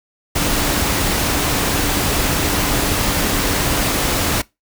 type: tone in noise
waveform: sine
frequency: 290.5 Hz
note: D4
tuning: 19 cents flat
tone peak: -27 dBFS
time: 0.35-4.42 s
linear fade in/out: 10 ms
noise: pink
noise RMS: -18 dBFS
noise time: 0.35-4.42 s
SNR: -12 dB
effects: noise-tail reverb RT60 0.2 s tail -22 dB re dry